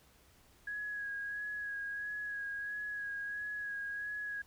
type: tone with vibrato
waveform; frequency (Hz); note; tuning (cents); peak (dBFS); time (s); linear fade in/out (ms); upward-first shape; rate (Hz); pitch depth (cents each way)
sine; 1661.2; G#6; 0; -37; 0.67-4.42; 5; sine; 1.5; 24
effects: added 65 Hz sine -70 dBFS peak until 4.46 s + pink hiss -65 dBFS RMS until 4.46 s